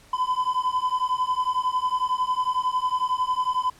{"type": "beating tone pair", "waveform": "triangle", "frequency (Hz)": [1005, 1016], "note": ["B5", "B5"], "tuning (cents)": [30, 49], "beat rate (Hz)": 11, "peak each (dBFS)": -23, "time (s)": [0.13, 3.7], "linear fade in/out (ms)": 5, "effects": ["pink hiss -53 dBFS RMS until 3.79 s", "low-pass 11000 Hz 12 dB/octave"]}